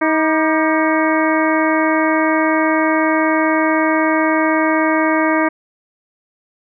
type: harmonic tone with a mistuned harmonic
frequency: 316.2 Hz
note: D#4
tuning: 28 cents sharp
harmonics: 1 / 2 / 3 / 4 / 5 / 6 / 7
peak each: -16 / -19 / -21 / -22 / -23 / -24 / -24 dBFS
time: 0.01-5.49 s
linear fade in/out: 10 ms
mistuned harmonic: 4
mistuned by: -85 cents
effects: none